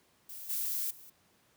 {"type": "noise with level steps", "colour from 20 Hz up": "violet", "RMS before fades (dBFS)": [-45, -34, -53], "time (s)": [0.29, 1.1], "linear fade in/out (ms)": 5, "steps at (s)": [0.49, 0.9], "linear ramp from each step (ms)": 10, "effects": ["pink hiss -68 dBFS RMS until 1.56 s", "high-pass 100 Hz 12 dB/octave"]}